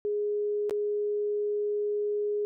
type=tone with dropouts; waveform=sine; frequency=415.3 Hz; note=G#4; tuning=in tune; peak=-26 dBFS; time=0.05-2.45 s; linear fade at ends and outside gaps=0 ms; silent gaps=0.696-0.709 s; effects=none